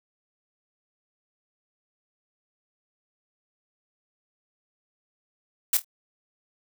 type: noise with echo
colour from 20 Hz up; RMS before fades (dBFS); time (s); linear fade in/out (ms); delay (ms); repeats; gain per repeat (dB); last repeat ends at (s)
blue; -21; 5.73-5.77; 2; 25; 3; -12; 5.845
effects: none